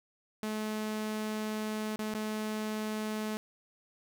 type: tone with dropouts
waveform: sawtooth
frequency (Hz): 215.2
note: A3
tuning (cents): -38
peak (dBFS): -29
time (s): 0.43-3.37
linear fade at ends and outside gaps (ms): 0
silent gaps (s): 1.96-1.991 / 2.138-2.148
effects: none